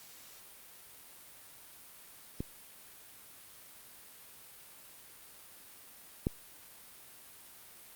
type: clicks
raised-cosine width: 3 ms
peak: -22 / -16 dBFS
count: 2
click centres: 2.405 / 6.269 s
effects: white hiss -54 dBFS RMS until 7.95 s + Opus 48 kbps